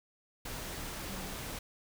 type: tone in noise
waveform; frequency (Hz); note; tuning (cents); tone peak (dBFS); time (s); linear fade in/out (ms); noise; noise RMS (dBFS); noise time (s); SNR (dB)
sine; 192.5; G3; -31; -45; 1.09-1.29; 5; pink; -41; 0.45-1.59; -7
effects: none